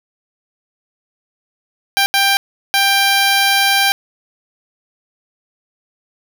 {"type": "tone bursts at uneven times", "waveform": "10% pulse", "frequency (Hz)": 790, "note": "G5", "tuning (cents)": 13, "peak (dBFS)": -3, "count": 3, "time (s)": [[1.97, 2.06], [2.14, 2.37], [2.74, 3.92]], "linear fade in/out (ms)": 0, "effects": []}